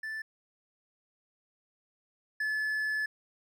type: tone pair in turn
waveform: triangle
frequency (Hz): 1758 / 1725.8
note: A6 / A6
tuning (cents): -2 / -34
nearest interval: unison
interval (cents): 32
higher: first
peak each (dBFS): -33 / -27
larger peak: second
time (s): 0.03-0.22 / 2.4-3.06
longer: second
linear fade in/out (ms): 5
effects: none